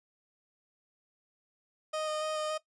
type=tone with vibrato; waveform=30% pulse; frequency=618 Hz; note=D#5; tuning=12 cents flat; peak=-29 dBFS; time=1.93-2.58 s; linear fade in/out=10 ms; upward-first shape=square; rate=3.5 Hz; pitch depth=10 cents each way; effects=noise-tail reverb RT60 0.1 s tail -17 dB re dry + resampled to 22050 Hz